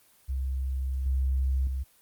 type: tone with level steps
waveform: sine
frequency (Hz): 66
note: C2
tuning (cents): +16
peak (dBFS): -27 / -23 / -28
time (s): 0.28-1.84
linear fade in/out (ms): 20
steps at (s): 1.06 / 1.67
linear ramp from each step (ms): 2
effects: white hiss -61 dBFS RMS until 2.01 s + Opus 24 kbps